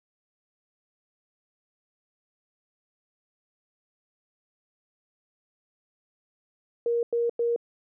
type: tone bursts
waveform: sine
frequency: 470.5 Hz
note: A#4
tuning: 16 cents sharp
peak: -22 dBFS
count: 3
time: 6.86-7.562 s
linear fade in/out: 2 ms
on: 170 ms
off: 96 ms
effects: none